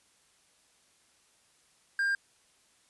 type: tone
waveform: triangle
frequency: 1600 Hz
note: G6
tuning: 35 cents sharp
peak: -24 dBFS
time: 1.99-2.15 s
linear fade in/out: 2 ms
effects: white hiss -66 dBFS RMS until 2.89 s + resampled to 24000 Hz